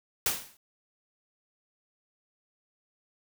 white noise with exponential decay, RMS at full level -24 dBFS, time 0.26-0.57 s, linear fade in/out 2 ms, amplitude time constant 66 ms, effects none

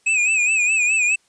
square tone with vibrato, 2531 Hz, D#7, 29 cents sharp, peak -16 dBFS, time 0.06-1.16 s, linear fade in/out 10 ms, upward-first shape sine, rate 4.8 Hz, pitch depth 84 cents each way, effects white hiss -61 dBFS RMS until 1.28 s + resampled to 22050 Hz

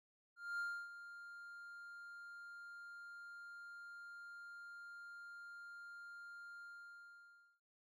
triangle tone with ADSR envelope, 1400 Hz, F6, 4 cents sharp, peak -37 dBFS, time 0.36-7.6 s, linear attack 230 ms, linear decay 290 ms, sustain -13 dB, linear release 980 ms, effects noise-tail reverb RT60 0.2 s tail -23 dB re dry

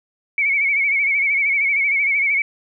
sine tone with vibrato, 2239 Hz, C#7, 17 cents sharp, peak -15 dBFS, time 0.38-2.42 s, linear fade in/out 2 ms, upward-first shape sine, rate 13 Hz, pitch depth 66 cents each way, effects none

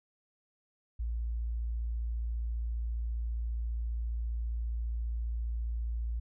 sine tone, 57.4 Hz, A#1, 26 cents flat, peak -31 dBFS, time 0.99-6.2 s, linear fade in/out 10 ms, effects none

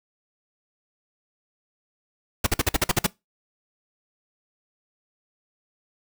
pink noise bursts, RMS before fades -20 dBFS, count 9, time 2.44-3.066 s, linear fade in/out 5 ms, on 26 ms, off 49 ms, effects noise-tail reverb RT60 0.2 s tail -22 dB re dry

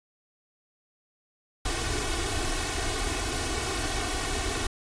pink noise with comb filter, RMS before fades -29 dBFS, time 1.65-4.67 s, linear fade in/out 5 ms, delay 2.7 ms, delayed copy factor +0.95, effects resampled to 22050 Hz

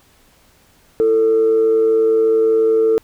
sine tone pair together, 334.1 / 445.8 Hz, E4 / A4, +23 / +23 cents, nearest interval perfect fourth, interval 500 cents, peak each -21 / -10 dBFS, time 1-2.98 s, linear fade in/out 0 ms, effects tanh soft clip ceiling -7 dBFS + pink hiss -53 dBFS RMS until 3.03 s

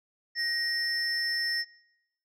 sine tone pair together, 1879 / 5315 Hz, A#6 / E8, +13 / +13 cents, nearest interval octave + tritone, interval 1800 cents, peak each -28 dBFS, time 0.35-1.65 s, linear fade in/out 50 ms, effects noise-tail reverb RT60 0.9 s tail -26 dB re dry + tanh soft clip ceiling -23 dBFS

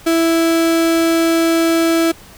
35% pulse tone, 330 Hz, E4, 2 cents sharp, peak -10 dBFS, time 0.06-2.12 s, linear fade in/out 10 ms, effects pink hiss -41 dBFS RMS until 2.37 s

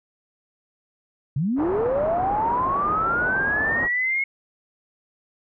sine linear sweep, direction up, 124.4 to 2182 Hz, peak -20 dBFS, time 1.36-4.24 s, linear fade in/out 5 ms
white low-pass noise, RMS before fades -30 dBFS, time 1.56-3.89 s, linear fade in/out 50 ms, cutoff 1100 Hz, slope 24 dB/octave
effects none

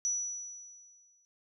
sine tone with exponential decay, 5900 Hz, F#8, 6 cents flat, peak -27 dBFS, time 0.05-1.25 s, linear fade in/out 0 ms, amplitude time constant 260 ms, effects none

